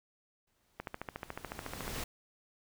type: noise with exponential growth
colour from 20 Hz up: pink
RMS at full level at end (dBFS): -38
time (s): 0.47-2.04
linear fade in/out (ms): 5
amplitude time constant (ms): 340
type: click train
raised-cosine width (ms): 0.5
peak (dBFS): -23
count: 16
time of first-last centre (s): 0.8-1.879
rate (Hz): 13.9
effects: none